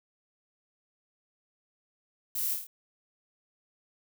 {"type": "noise with echo", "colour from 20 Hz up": "violet", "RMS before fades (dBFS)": -33, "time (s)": [2.35, 2.54], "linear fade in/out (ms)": 5, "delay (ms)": 26, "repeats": 5, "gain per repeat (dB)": -3, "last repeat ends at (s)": 2.67, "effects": []}